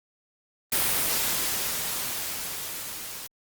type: noise with level ramp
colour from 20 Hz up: white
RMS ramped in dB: -23 to -38 dBFS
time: 0.72-3.27 s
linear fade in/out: 5 ms
effects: Opus 32 kbps